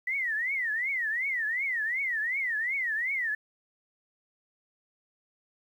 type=tone with vibrato; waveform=sine; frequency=1949 Hz; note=B6; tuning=23 cents flat; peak=-27 dBFS; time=0.07-3.35 s; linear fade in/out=5 ms; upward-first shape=triangle; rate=2.7 Hz; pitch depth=260 cents each way; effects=10-bit